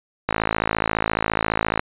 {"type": "click train", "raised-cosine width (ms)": 0.5, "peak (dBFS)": -4, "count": 83, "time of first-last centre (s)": [0.29, 1.795], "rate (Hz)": 54.5, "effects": ["resampled to 8000 Hz"]}